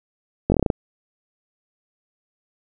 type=slowing click train; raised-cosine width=2 ms; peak=-4 dBFS; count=8; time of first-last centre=0.5-0.702 s; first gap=20 ms; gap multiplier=1.12; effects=none